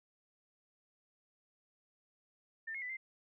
sine tone with pitch steps, 1796 / 2157 / 1992 / 2086 Hz, A6 / C#7 / B6 / C7, +35 / -48 / +14 / -6 cents, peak -39 dBFS, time 2.67-2.97 s, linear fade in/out 10 ms, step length 75 ms, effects none

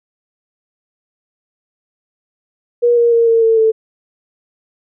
sine tone with pitch steps, 478.5 / 471.1 / 463.8 / 456.6 / 449.6 / 442.6 Hz, A#4 / A#4 / A#4 / A#4 / A4 / A4, +45 / +18 / -9 / -36 / +37 / +10 cents, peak -8 dBFS, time 2.82-3.72 s, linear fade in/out 20 ms, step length 150 ms, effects none

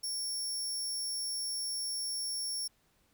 25% pulse tone, 5480 Hz, F8, 34 cents flat, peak -29 dBFS, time 0.03-2.68 s, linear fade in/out 10 ms, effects pink hiss -71 dBFS RMS until 3.13 s

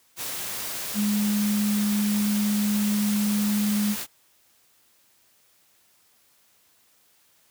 sine tone in noise, 207.7 Hz, G#3, in tune, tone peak -21 dBFS, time 0.94-3.96 s, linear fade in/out 50 ms, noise white, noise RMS -32 dBFS, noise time 0.16-4.07 s, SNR +8 dB, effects white hiss -62 dBFS RMS until 7.5 s + high-pass 60 Hz 12 dB/octave

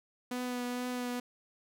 sawtooth tone with vibrato, 247.2 Hz, B3, 2 cents sharp, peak -30 dBFS, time 0.31-1.2 s, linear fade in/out 5 ms, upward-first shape triangle, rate 2.2 Hz, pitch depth 18 cents each way, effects none

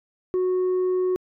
sine tone, 367.6 Hz, F#4, 11 cents flat, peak -17 dBFS, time 0.34-1.16 s, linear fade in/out 0 ms, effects tanh soft clip ceiling -19 dBFS

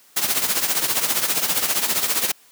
white noise with tremolo, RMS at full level -18 dBFS, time 0.16-2.32 s, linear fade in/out 10 ms, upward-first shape triangle, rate 15 Hz, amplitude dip 75%, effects white hiss -53 dBFS RMS until 2.51 s + high-pass 150 Hz 12 dB/octave

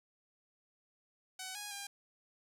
5% pulse tone with pitch steps, 751 / 827 / 803 Hz, F#5 / G#5 / G5, +26 / -8 / +41 cents, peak -30 dBFS, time 1.39-1.87 s, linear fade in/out 5 ms, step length 160 ms, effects none

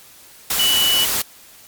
sine tone in noise, 2960 Hz, F#7, in tune, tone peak -15 dBFS, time 0.59-1.05 s, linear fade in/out 5 ms, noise white, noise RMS -20 dBFS, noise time 0.5-1.22 s, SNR +2 dB, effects white hiss -45 dBFS RMS until 1.67 s + MP3 96 kbps

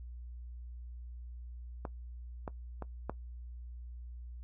clicks, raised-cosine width 1 ms, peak -24 / -24 / -26 / -21 dBFS, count 4, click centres 1.852 / 2.478 / 2.823 / 3.096 s, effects noise-tail reverb RT60 0.1 s tail -19 dB re dry + added 60 Hz sine -43 dBFS peak until 4.43 s

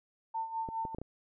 sine tone with tremolo, 899 Hz, A5, 37 cents sharp, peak -31 dBFS, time 0.34-0.95 s, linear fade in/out 10 ms, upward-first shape sine, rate 4.9 Hz, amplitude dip 70%
clicks, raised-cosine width 2 ms, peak -27 dBFS, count 5, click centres 0.688 / 0.852 / 0.947 / 0.985 / 1.016 s
effects none

